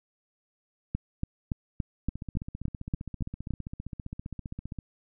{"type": "two click trains", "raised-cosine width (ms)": 5, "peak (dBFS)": [-24, -16], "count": [42, 10], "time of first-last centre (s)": [[2.09, 4.787], [0.95, 3.507]], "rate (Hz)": [15.2, 3.52], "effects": []}